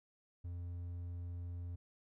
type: tone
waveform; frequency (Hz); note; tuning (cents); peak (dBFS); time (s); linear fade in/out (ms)
triangle; 87.31; F2; 0; -39; 0.44-1.76; 10
effects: none